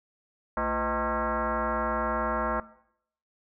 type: tone with frequency modulation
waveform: sine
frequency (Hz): 223.4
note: A3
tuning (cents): +27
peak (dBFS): -25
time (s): 0.57-2.6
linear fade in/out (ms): 2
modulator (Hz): 283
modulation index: 4.6
effects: noise-tail reverb RT60 0.7 s tail -19 dB re dry

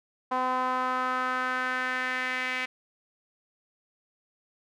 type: tone with band-pass filter sweep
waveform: sawtooth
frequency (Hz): 255.2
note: C4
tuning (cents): -43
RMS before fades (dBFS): -29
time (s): 0.31-2.66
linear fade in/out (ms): 10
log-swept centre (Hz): 950 to 2200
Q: 3.2
effects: none

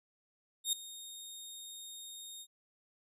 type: tone with ADSR envelope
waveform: 20% pulse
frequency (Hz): 3702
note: A#7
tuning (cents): -13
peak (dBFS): -22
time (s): 0.64-2.47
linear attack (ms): 88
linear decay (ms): 4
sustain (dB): -18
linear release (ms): 57
effects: none

